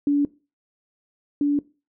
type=tone pair in turn; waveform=sine; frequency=287.2 / 288.5 Hz; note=D4 / D4; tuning=-39 / -31 cents; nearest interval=unison; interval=8 cents; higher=second; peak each=-16 / -17 dBFS; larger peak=first; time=0.07-0.25 / 1.41-1.59 s; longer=neither; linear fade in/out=2 ms; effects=noise-tail reverb RT60 0.3 s tail -20 dB re dry